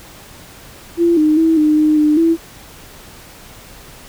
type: tone with pitch steps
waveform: sine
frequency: 340.7 / 306.9 / 324.2 / 304.5 / 306.3 / 301.7 / 330 Hz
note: F4 / D#4 / E4 / D#4 / D#4 / D4 / E4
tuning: -43 / -24 / -29 / -37 / -27 / +47 / +2 cents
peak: -9 dBFS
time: 0.97-2.37 s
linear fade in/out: 50 ms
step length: 200 ms
effects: pink hiss -39 dBFS RMS until 4.08 s